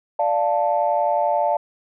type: chord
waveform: sine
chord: D minor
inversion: none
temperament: equal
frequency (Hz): 587.3 / 698.5 / 880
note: D5 / F5 / A5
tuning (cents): 0 / 0 / 0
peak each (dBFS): -21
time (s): 0.19-1.57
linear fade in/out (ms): 5
effects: tanh soft clip ceiling -7 dBFS